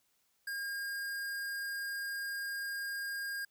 square tone, 1617 Hz, G#6, 47 cents flat, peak -37 dBFS, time 0.47-3.45 s, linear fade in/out 5 ms, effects white hiss -75 dBFS RMS until 3.5 s

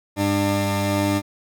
20% pulse tone pair together, 100 / 298.8 Hz, G2 / D4, +35 / +30 cents, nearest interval octave + perfect fifth, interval 1895 cents, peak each -17 dBFS, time 0.16-1.22 s, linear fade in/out 50 ms, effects none

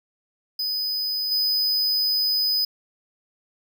square tone with level steps, 5000 Hz, D#8, 8 cents sharp, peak -24 / -20 dBFS, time 0.59-2.65 s, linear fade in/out 5 ms, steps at 1.31 s, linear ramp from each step 10 ms, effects none

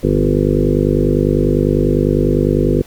harmonic tone with a mistuned harmonic, 50 Hz, G1, 35 cents sharp, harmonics 1 / 2 / 3 / 4 / 5 / 6 / 7 / 8 / 9 / 10, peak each -19 / -22 / -18 / -26 / -18 / -28 / -18 / -20 / -21 / -23 dBFS, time 0.03-2.82 s, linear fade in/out 5 ms, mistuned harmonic 3, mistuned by +28 cents, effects pink hiss -43 dBFS RMS until 2.86 s

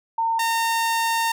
sine / sawtooth tone pair in turn, 910 / 914.4 Hz, A#5 / A#5, -42 / -34 cents, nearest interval unison, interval 8 cents, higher second, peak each -19 / -16 dBFS, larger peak second, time 0.18-0.39 / 0.39-1.32 s, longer second, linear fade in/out 5 ms, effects none

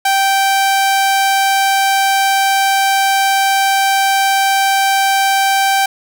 sawtooth tone, 781 Hz, G5, 7 cents flat, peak -7 dBFS, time 0.05-5.86 s, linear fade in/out 5 ms, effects none

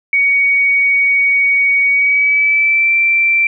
sine tone with pitch glide, 2244 to 2346 Hz, C#7 to D7, +21 to -2 cents, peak -9 dBFS, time 0.13-3.47 s, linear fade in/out 2 ms, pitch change +77 cents, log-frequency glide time 1.86-2.94 s, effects none

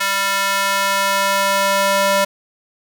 square tone with high-pass filter sweep, 196.9 Hz, G3, 8 cents sharp, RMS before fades -17 dBFS, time 0-2.25 s, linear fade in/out 10 ms, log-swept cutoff 1400 to 630 Hz, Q 1.2, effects none

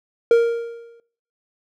triangle tone with exponential decay, 466.2 Hz, A#4, in tune, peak -6 dBFS, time 0.31-1 s, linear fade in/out 2 ms, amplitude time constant 150 ms, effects noise-tail reverb RT60 0.5 s tail -19 dB re dry

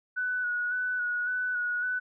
sine tone with vibrato, 1476 Hz, F#6, 5 cents flat, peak -27 dBFS, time 0.16-2 s, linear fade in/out 20 ms, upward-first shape square, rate 1.8 Hz, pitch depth 22 cents each way, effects none

